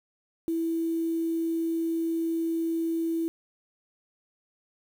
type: tone with quantisation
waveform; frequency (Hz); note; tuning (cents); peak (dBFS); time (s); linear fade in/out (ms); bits
sine; 329.6; E4; 0; -25; 0.48-3.28; 0; 8
effects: none